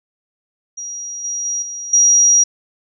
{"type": "tone with level steps", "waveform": "sine", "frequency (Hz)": 5740, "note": "F8", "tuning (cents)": 47, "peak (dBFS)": [-25, -20, -18, -25, -8], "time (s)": [0.77, 2.44], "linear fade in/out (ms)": 10, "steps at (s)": [1.24, 1.45, 1.62, 1.93], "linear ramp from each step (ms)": 5, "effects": []}